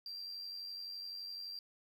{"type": "tone with amplitude modulation", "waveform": "sine", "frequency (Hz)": 4723, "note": "D8", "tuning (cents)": 9, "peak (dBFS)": -38, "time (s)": [0.06, 1.59], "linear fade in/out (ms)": 2, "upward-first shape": "sine", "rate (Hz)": 91.8, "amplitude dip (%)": 55, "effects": ["tanh soft clip ceiling -40 dBFS", "11-bit"]}